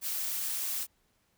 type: noise with amplitude modulation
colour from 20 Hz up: blue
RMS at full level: -32 dBFS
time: 0.01-0.87 s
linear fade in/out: 50 ms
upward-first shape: sine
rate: 227 Hz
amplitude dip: 35%
effects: pink hiss -72 dBFS RMS until 1.37 s